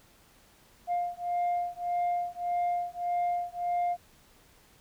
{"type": "beating tone pair", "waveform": "sine", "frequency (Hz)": [703, 704.7], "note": ["F5", "F5"], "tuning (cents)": [11, 15], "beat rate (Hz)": 1.7, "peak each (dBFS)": -29, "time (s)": [0.87, 3.97], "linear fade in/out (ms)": 50, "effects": ["tanh soft clip ceiling -24 dBFS", "pink hiss -60 dBFS RMS until 4.8 s"]}